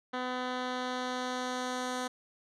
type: tone with low-pass filter sweep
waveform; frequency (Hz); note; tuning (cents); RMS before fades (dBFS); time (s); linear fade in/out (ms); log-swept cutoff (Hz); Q
10% pulse; 252.1; B3; +36; -35; 0.13-2.08; 10; 3000 to 8200; 1.1
effects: none